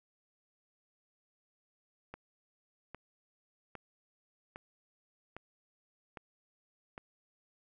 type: click train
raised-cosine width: 0.5 ms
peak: -29 dBFS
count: 7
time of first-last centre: 2.14-6.979 s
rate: 1.24 Hz
effects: none